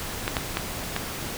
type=clicks; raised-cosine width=0.3 ms; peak=-8 dBFS; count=4; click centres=0.279 / 0.368 / 0.571 / 0.964 s; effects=pink hiss -33 dBFS RMS until 1.37 s